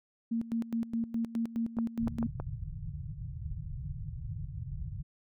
sine tone with tremolo, 229.7 Hz, A#3, 25 cents flat, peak -28 dBFS, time 0.31-2.27 s, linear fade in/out 10 ms, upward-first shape square, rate 4.8 Hz, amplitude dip 80%
clicks, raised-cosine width 1 ms, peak -24 dBFS, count 4, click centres 1.787 / 2.075 / 2.228 / 2.4 s
white low-pass noise, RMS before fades -39 dBFS, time 1.99-5.03 s, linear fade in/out 20 ms, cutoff 160 Hz, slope 96 dB/octave
effects none

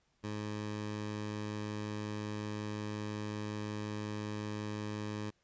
15% pulse tone, 105.5 Hz, G#2, 28 cents sharp, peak -31 dBFS, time 0.23-5.31 s, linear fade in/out 20 ms, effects pink hiss -75 dBFS RMS until 5.43 s + resampled to 16000 Hz

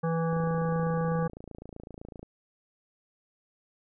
harmonic tone, 164.81 Hz, E3, in tune, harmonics 1 / 3 / 5 / 7 / 9 / 10, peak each -27 / -31 / -37 / -38 / -46 / -46 dBFS, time 0.03-1.28 s, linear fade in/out 10 ms
click train, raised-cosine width 2 ms, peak -29 dBFS, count 54, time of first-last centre 0.33-2.23 s, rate 27.9 Hz
effects none

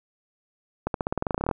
accelerating click train, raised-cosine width 1 ms, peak -11 dBFS, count 16, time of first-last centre 0.87-1.512 s, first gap 72 ms, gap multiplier 0.92, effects none

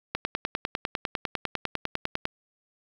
click train, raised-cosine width 0.3 ms, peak -11 dBFS, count 22, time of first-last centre 0.15-2.254 s, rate 9.98 Hz, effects 7-bit

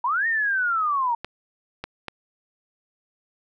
sine linear two-way sweep, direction up then down, 912 to 1864.7 to 912 Hz, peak -20 dBFS, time 0.04-1.15 s, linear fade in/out 5 ms, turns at 0.27 s
clicks, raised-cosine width 0.3 ms, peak -15 dBFS, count 3, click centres 1.246 / 1.84 / 2.083 s
effects none

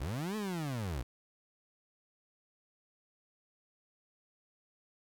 30% pulse linear two-way sweep, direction up then down, 54.2 to 220 to 54.6 Hz, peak -32 dBFS, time 0-1.03 s, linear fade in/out 10 ms, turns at 0.36 s, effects 10-bit

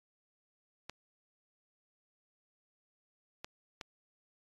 clicks, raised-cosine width 0.2 ms, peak -24 dBFS, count 3, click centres 0.896 / 3.445 / 3.812 s, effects AAC 32 kbps

